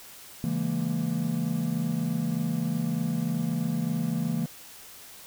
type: chord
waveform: triangle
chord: A# half-diminished seventh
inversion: first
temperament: just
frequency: 139.85 / 167.82 / 209.8 / 233.1 Hz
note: C#3 / E3 / G#3 / A#3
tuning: +16 / +31 / +18 / 0 cents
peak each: -32 / -27 / -32 / -28 dBFS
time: 0.44-4.46 s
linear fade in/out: 0 ms
effects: white hiss -47 dBFS RMS until 5.26 s